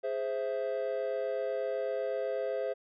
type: chord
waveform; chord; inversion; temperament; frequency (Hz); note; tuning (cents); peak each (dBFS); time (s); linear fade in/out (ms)
triangle; Ab augmented; none; equal; 415.3 / 523.3 / 659.3; Ab4 / C5 / E5; 0 / 0 / 0; -34 / -31 / -34; 0.03-2.74; 20
effects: tanh soft clip ceiling -20 dBFS + resampled to 11025 Hz